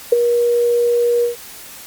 sine tone with ADSR envelope, 477.3 Hz, A#4, 41 cents sharp, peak -4 dBFS, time 0.12-1.36 s, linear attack 7 ms, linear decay 14 ms, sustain -8 dB, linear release 130 ms, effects white hiss -36 dBFS RMS until 1.86 s + Opus 48 kbps

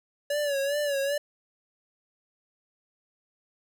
square tone with vibrato, 569 Hz, C#5, 45 cents sharp, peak -26 dBFS, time 0.3-1.18 s, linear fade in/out 5 ms, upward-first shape sine, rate 2.5 Hz, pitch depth 69 cents each way, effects none

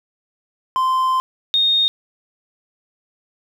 triangle / sine tone pair in turn, 1038 / 3699 Hz, C6 / A#7, -14 / -14 cents, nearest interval octave + minor seventh, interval 2200 cents, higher second, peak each -13 dBFS, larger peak neither, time 0.76-1.2 / 1.54-1.88 s, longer first, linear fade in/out 0 ms, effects 8-bit

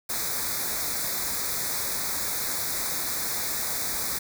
white band-stop noise, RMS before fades -29 dBFS, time 0.09-4.19 s, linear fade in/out 10 ms, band 2400 to 3600 Hz, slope 96 dB/octave, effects none

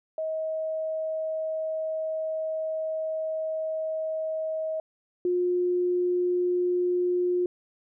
sine tone pair in turn, 634 / 357.2 Hz, D#5 / F4, +32 / +39 cents, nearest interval minor seventh, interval 993 cents, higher first, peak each -27 / -22 dBFS, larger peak second, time 0.18-4.8 / 5.25-7.46 s, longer first, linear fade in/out 2 ms, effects none

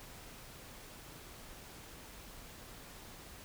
silence, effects pink hiss -52 dBFS RMS until 3.44 s

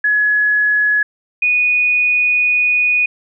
sine tone pair in turn, 1691 / 2475 Hz, G#6 / D#7, +31 / -10 cents, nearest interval perfect fifth, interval 659 cents, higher second, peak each -11 dBFS, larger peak neither, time 0.04-1.03 / 1.42-3.06 s, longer second, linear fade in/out 5 ms, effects none

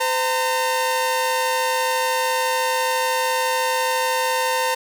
sawtooth tone pair together, 513 / 914 Hz, C5 / A#5, -34 / -34 cents, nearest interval minor seventh, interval 1000 cents, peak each -19 / -17 dBFS, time 0-4.75 s, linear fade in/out 10 ms, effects none

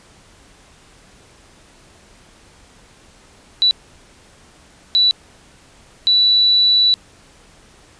sine tone bursts at uneven times, 3951 Hz, B7, in tune, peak -10 dBFS, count 3, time 3.62-3.71 / 4.95-5.11 / 6.07-6.94 s, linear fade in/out 0 ms, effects pink hiss -48 dBFS RMS until 7.99 s + resampled to 22050 Hz

